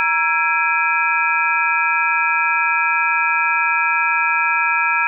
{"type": "tone cluster", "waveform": "sine", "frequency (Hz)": [941, 1341, 1651, 2346, 2507], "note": ["A#5", "E6", "G#6", "D7", "D#7"], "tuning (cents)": [16, 29, -11, -2, 12], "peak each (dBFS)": -21, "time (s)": [0, 5.07], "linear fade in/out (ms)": 0, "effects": []}